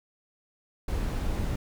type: noise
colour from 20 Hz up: brown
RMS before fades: -29 dBFS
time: 0.88-1.56 s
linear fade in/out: 5 ms
effects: none